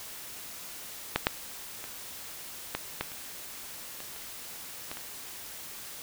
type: clicks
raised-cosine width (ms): 0.3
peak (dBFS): -8 / -6 / -24 / -13 / -13 / -28 / -26 / -28 / -20 / -25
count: 10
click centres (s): 1.16 / 1.269 / 1.841 / 2.75 / 3.01 / 3.118 / 4.004 / 4.162 / 4.915 / 4.971
effects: white hiss -43 dBFS RMS until 6.02 s